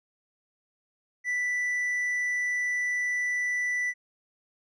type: tone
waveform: triangle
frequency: 1975.5 Hz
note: B6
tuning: in tune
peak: -24 dBFS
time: 1.24-3.94 s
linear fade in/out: 50 ms
effects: resampled to 22050 Hz